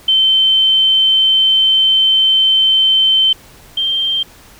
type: tone pair in turn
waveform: sine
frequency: 3091 / 3160 Hz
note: G7 / G7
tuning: -25 / +13 cents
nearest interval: unison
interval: 38 cents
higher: second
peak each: -8 / -13 dBFS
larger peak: first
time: 0.08-3.33 / 3.77-4.23 s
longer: first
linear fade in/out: 5 ms
effects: pink hiss -42 dBFS RMS until 4.59 s